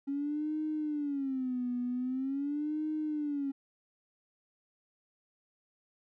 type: tone with vibrato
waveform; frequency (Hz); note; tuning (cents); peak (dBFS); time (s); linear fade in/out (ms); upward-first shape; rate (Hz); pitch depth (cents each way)
triangle; 275.3; C#4; -12; -27; 0.07-3.52; 20; sine; 0.44; 200
effects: tanh soft clip ceiling -29 dBFS